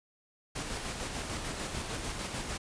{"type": "noise with tremolo", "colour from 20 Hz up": "pink", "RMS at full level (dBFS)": -36, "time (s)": [0.55, 2.58], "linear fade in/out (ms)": 10, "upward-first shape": "square", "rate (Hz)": 6.7, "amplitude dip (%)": 30, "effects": ["resampled to 22050 Hz"]}